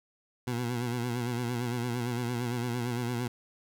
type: tone with vibrato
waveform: 20% pulse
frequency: 121 Hz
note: B2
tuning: 35 cents flat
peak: -25 dBFS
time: 0.47-3.28 s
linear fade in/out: 5 ms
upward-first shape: sine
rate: 8.8 Hz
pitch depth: 61 cents each way
effects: none